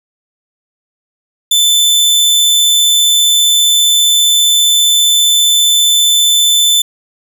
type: tone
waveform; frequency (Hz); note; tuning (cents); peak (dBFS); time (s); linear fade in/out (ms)
sawtooth; 3525; A7; +2; -4; 1.51-6.82; 5
effects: none